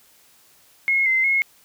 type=tone with pitch steps; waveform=sine; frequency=2164 / 2070 / 2167 Hz; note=C#7 / C7 / C#7; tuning=-42 / -19 / -40 cents; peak=-16 dBFS; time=0.88-1.42 s; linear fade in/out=0 ms; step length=180 ms; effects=white hiss -55 dBFS RMS until 1.64 s